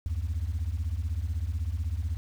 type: beating tone pair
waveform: sine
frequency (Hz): 72.6 / 88.6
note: D2 / F2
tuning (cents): -19 / +25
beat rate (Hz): 16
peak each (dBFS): -29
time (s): 0.06-2.17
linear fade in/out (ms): 0
effects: tanh soft clip ceiling -24 dBFS + 9-bit